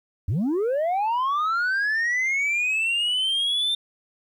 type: linear sweep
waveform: sine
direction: up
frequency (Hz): 76.3 to 3599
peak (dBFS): -18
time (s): 0.28-3.75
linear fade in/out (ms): 5
effects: tanh soft clip ceiling -20 dBFS + 10-bit